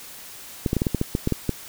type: clicks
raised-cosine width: 3 ms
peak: -8 dBFS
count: 11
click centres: 0.662 / 0.731 / 0.767 / 0.819 / 0.868 / 0.947 / 1.014 / 1.151 / 1.274 / 1.323 / 1.493 s
effects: white hiss -41 dBFS RMS until 1.68 s